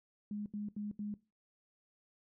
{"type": "tone bursts", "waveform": "sine", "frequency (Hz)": 207.7, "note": "G#3", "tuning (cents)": 0, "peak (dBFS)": -37, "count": 4, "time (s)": [0.31, 1.141], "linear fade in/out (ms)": 2, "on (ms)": 150, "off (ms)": 77, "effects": ["noise-tail reverb RT60 0.3 s tail -20 dB re dry"]}